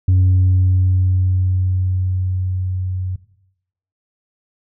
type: tone with level ramp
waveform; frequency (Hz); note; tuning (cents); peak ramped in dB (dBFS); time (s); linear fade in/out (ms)
sine; 92.5; F#2; 0; -7 to -20; 0.08-3.16; 5
effects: noise-tail reverb RT60 0.8 s tail -17 dB re dry + tanh soft clip ceiling -8 dBFS